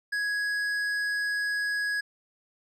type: tone with tanh clipping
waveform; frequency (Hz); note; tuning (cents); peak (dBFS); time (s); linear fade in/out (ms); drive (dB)
triangle; 1666; G#6; +5; -28; 0.12-2.01; 10; 14
effects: none